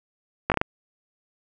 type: slowing click train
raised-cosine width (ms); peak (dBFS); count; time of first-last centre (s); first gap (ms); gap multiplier
0.5; -5; 5; 0.5-0.615; 18; 1.32
effects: none